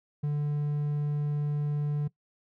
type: tone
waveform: triangle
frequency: 147.1 Hz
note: D3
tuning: 3 cents sharp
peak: -24 dBFS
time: 0.23-2.08 s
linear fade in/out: 10 ms
effects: noise-tail reverb RT60 0.1 s tail -20 dB re dry